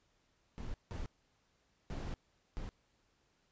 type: noise bursts at uneven times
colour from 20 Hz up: brown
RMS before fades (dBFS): -41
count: 4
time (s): 0.58-0.74 / 0.91-1.06 / 1.9-2.14 / 2.57-2.69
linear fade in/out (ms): 0
effects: pink hiss -75 dBFS RMS until 3.51 s + resampled to 16000 Hz